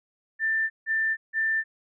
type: tone bursts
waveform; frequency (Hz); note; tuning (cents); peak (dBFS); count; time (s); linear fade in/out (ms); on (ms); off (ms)
sine; 1781; A6; +21; -22; 3; 0.39-1.64; 50; 310; 160
effects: none